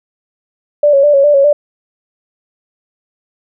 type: tone with vibrato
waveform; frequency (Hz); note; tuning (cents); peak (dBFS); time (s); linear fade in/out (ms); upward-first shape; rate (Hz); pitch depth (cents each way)
sine; 570; C#5; +48; -5; 0.83-1.53; 5; square; 4.9; 53
effects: none